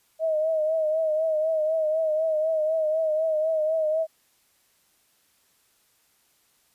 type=tone with vibrato; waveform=sine; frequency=630 Hz; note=D#5; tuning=21 cents sharp; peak=-21 dBFS; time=0.19-4.07 s; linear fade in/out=50 ms; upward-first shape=triangle; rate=4 Hz; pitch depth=62 cents each way; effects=white hiss -65 dBFS RMS until 6.74 s + resampled to 32000 Hz